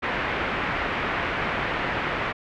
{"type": "low-pass noise", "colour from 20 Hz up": "white", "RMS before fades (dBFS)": -27, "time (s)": [0.02, 2.33], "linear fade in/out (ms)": 20, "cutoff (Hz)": 2300, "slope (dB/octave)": 24, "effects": []}